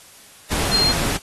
sine tone in noise, 4200 Hz, C8, 6 cents sharp, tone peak -17 dBFS, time 0.71-0.93 s, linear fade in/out 20 ms, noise pink, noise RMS -23 dBFS, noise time 0.5-1.18 s, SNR +3 dB, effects white hiss -46 dBFS RMS until 1.22 s + AAC 32 kbps

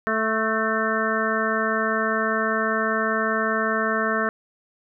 harmonic tone with a mistuned harmonic, 220 Hz, A3, in tune, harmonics 1 / 2 / 3 / 5 / 6 / 7 / 8, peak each -28 / -28 / -28 / -28 / -28 / -28 / -28 dBFS, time 0.07-4.29 s, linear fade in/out 0 ms, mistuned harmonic 8, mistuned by +34 cents, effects none

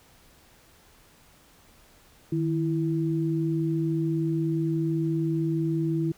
sine tone pair together, 155.56 / 329.6 Hz, D#3 / E4, 0 / 0 cents, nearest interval octave + minor second, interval 1300 cents, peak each -26 dBFS, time 2.32-6.12 s, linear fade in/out 5 ms, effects pink hiss -57 dBFS RMS until 6.17 s

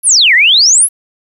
sine exponential two-way sweep, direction down then up, 11610 to 1800 to 11610 Hz, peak -4 dBFS, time 0.03-0.89 s, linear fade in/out 50 ms, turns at 0.34 s, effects 7-bit

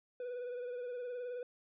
triangle tone with vibrato, 491.8 Hz, B4, 7 cents flat, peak -37 dBFS, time 0.2-1.43 s, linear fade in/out 2 ms, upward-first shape triangle, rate 19 Hz, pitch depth 46 cents each way, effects resampled to 8000 Hz

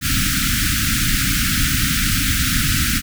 pink band-stop noise, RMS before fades -18 dBFS, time 0.01-3.02 s, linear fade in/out 50 ms, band 300 to 1300 Hz, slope 96 dB/octave, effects none

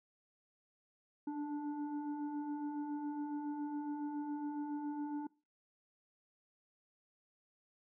sine tone with frequency modulation, 295.1 Hz, D4, 8 cents sharp, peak -37 dBFS, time 1.27-5.27 s, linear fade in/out 5 ms, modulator 583 Hz, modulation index 0.63, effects noise-tail reverb RT60 0.3 s tail -22 dB re dry

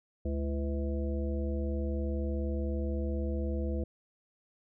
harmonic tone with a mistuned harmonic, 71.7 Hz, D2, 41 cents flat, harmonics 1 / 3 / 5 / 7 / 9, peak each -31 / -38 / -39 / -40 / -46 dBFS, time 0.25-3.84 s, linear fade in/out 5 ms, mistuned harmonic 5, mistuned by -120 cents, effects none

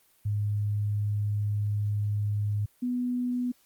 sine tone pair in turn, 103.83 / 247 Hz, G#2 / B3, 0 / 0 cents, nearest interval octave + minor third, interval 1500 cents, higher second, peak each -25 / -26 dBFS, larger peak first, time 0.25-2.66 / 2.82-3.52 s, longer first, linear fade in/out 10 ms, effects white hiss -64 dBFS RMS until 3.65 s + Opus 32 kbps

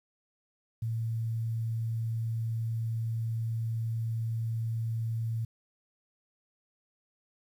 sine tone, 113.6 Hz, A#2, 44 cents flat, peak -29 dBFS, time 0.82-5.45 s, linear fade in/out 5 ms, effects 10-bit

